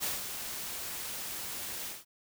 white noise with ADSR envelope, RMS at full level -32 dBFS, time 0-2.05 s, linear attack 37 ms, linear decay 170 ms, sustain -7 dB, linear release 180 ms, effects none

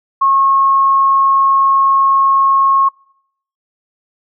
sine tone, 1088 Hz, C#6, 33 cents flat, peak -8 dBFS, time 0.21-2.89 s, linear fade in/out 10 ms, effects noise-tail reverb RT60 0.7 s tail -26 dB re dry

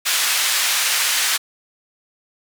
pink band-pass noise, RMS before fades -19 dBFS, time 0.05-1.38 s, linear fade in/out 20 ms, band 1800 to 13000 Hz, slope 12 dB/octave, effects none

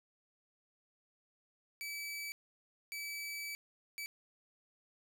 sawtooth tone bursts at uneven times, 2300 Hz, D7, 37 cents flat, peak -37 dBFS, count 3, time 1.81-2.32 / 2.92-3.55 / 3.98-4.06 s, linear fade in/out 0 ms, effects none

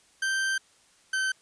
40% pulse tone pair in turn, 1563 / 1540.6 Hz, G6 / G6, -6 / -30 cents, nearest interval unison, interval 24 cents, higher first, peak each -24 dBFS, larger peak neither, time 0.22-0.58 / 1.13-1.32 s, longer first, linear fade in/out 5 ms, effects white hiss -61 dBFS RMS until 1.41 s + resampled to 22050 Hz

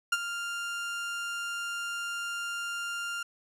30% pulse tone with ADSR envelope, 1396.9 Hz, F6, in tune, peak -19 dBFS, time 0.12-3.23 s, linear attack 7 ms, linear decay 38 ms, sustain -11 dB, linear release 5 ms, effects low-pass 11000 Hz 12 dB/octave

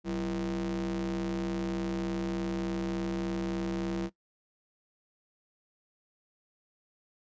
square ring-modulated tone, 73.42 Hz, D2, in tune, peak -28 dBFS, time 0.04-4.1 s, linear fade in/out 50 ms, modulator 262 Hz, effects noise-tail reverb RT60 0.1 s tail -19 dB re dry + resampled to 16000 Hz

